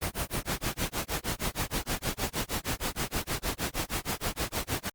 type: noise with tremolo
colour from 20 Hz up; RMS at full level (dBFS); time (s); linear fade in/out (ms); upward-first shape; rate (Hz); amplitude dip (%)
pink; -29; 0.01-4.9; 20; sine; 6.4; 100
effects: Opus 32 kbps